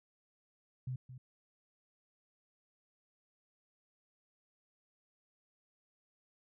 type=tone with echo; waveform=sine; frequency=128 Hz; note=C3; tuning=38 cents flat; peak=-36 dBFS; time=0.87-0.96 s; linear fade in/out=5 ms; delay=220 ms; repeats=1; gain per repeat=-11 dB; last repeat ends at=1.18 s; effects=none

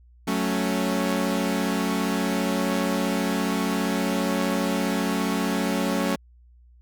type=chord; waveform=sawtooth; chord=F# minor; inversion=none; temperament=equal; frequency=185 / 220 / 277.2 Hz; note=F#3 / A3 / C#4; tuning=0 / 0 / 0 cents; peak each=-23 dBFS; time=0.27-6.16 s; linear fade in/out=10 ms; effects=added 60 Hz sine -50 dBFS peak until 6.81 s

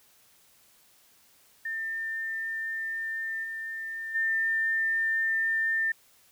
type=tone with level steps; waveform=sine; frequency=1799 Hz; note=A6; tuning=38 cents sharp; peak=-30 / -33 / -24 dBFS; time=1.65-5.92 s; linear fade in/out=5 ms; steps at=3.43 / 4.14 s; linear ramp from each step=20 ms; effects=white hiss -61 dBFS RMS until 6.31 s

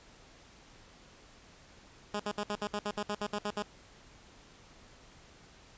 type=tone bursts; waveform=10% pulse; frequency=207.2 Hz; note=G#3; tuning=4 cents flat; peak=-24 dBFS; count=13; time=2.14-3.623 s; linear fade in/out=2 ms; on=55 ms; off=64 ms; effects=pink hiss -57 dBFS RMS until 5.77 s + resampled to 16000 Hz

